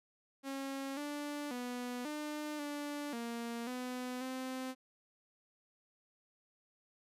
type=tone with pitch steps; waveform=sawtooth; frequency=272.2 / 292.2 / 246.2 / 300.3 / 291.3 / 234 / 251 / 259.1 Hz; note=C#4 / D4 / B3 / D4 / D4 / A#3 / B3 / C4; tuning=-31 / -9 / -5 / +39 / -14 / +7 / +28 / -17 cents; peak=-35 dBFS; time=0.43-4.75 s; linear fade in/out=50 ms; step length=540 ms; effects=resampled to 32000 Hz